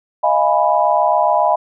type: chord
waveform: sine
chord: F half-diminished seventh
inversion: third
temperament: equal with one note detuned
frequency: 622.3 / 689.6 / 830.6 / 987.8 Hz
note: Eb5 / F5 / Ab5 / Cb6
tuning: 0 / -22 / 0 / 0 cents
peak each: -17 dBFS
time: 0.23-1.56 s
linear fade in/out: 10 ms
effects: none